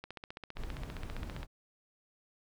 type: click train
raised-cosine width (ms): 0.3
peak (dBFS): -27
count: 22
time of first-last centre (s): 0.04-1.431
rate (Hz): 15.1
type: noise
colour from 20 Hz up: brown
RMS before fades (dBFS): -41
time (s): 0.55-1.47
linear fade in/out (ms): 50
effects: none